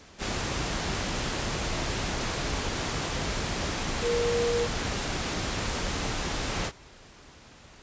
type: tone in noise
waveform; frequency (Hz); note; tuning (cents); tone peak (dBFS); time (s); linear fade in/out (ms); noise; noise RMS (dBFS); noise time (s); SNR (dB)
sine; 473.6; A#4; +27; -24; 4.01-4.68; 50; pink; -30; 0.18-6.72; +3
effects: pink hiss -51 dBFS RMS until 7.82 s + resampled to 16000 Hz